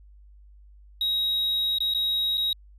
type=tone with dropouts; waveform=triangle; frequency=3805 Hz; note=A#7; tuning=35 cents sharp; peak=-21 dBFS; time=1.01-2.53 s; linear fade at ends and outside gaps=2 ms; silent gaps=1.785-1.804 / 1.938-1.947 / 2.373-2.378 s; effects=added 50 Hz sine -48 dBFS peak until 2.78 s + resampled to 32000 Hz